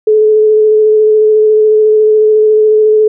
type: tone with vibrato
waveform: sine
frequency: 430.1 Hz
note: A4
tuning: 39 cents flat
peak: -4 dBFS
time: 0.07-3.08 s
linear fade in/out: 5 ms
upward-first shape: square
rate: 14 Hz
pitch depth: 11 cents each way
effects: none